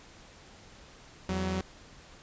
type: tone pair together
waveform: sawtooth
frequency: 84.5 / 188.17 Hz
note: E2 / F#3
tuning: +43 / +29 cents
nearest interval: octave + major second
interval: 1386 cents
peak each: -30 / -27 dBFS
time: 1.29-1.61 s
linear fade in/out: 0 ms
effects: pink hiss -53 dBFS RMS until 2.22 s + resampled to 16000 Hz